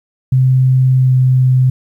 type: tone with pitch glide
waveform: sine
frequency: 129.8 to 128.75 Hz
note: C3 to C3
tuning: -13 to -28 cents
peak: -7 dBFS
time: 0.32-1.7 s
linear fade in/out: 5 ms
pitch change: -15 cents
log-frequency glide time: 0.95-1.16 s
effects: 8-bit